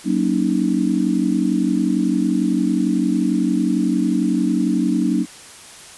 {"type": "chord", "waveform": "sine", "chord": "D# minor seventh", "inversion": "first", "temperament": "just", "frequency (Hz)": [186.68, 233.3, 280, 311.1], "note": ["F#3", "A#3", "C#4", "D#4"], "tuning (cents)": [16, 2, 18, 0], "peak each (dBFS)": -21, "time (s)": [0.04, 5.26], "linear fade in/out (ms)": 50, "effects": ["white hiss -40 dBFS RMS until 5.97 s", "resampled to 24000 Hz"]}